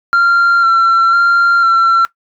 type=tone with vibrato; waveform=sine; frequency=1370 Hz; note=F6; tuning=34 cents flat; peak=-4 dBFS; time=0.13-2.05 s; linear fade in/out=0 ms; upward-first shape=square; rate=1 Hz; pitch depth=20 cents each way; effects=noise-tail reverb RT60 0.1 s tail -20 dB re dry + tanh soft clip ceiling -6 dBFS